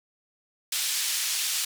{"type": "band-pass noise", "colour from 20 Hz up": "pink", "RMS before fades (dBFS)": -28, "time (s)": [0.72, 1.65], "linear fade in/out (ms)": 5, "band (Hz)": [3400, 12000], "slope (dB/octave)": 12, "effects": []}